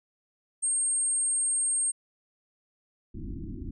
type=tone; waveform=sine; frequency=8540 Hz; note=C9; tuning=34 cents sharp; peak=-24 dBFS; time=0.62-1.92 s; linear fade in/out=20 ms
type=low-pass noise; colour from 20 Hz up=pink; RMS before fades=-37 dBFS; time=3.14-3.71 s; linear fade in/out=5 ms; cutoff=350 Hz; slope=96 dB/octave
effects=none